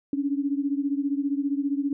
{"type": "beating tone pair", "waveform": "sine", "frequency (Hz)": [277.2, 292.2], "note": ["C#4", "D4"], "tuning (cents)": [0, -9], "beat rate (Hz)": 15, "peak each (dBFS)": [-25, -28], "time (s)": [0.13, 1.93], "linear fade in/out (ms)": 2, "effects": []}